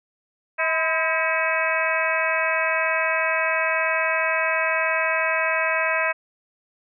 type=harmonic tone with a mistuned harmonic; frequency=321 Hz; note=E4; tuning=46 cents flat; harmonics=2 / 3 / 4 / 5 / 6 / 7 / 8; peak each=-26 / -28 / -30 / -26 / -28 / -28 / -27 dBFS; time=0.58-6.13 s; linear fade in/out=20 ms; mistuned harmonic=3; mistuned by=+85 cents; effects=none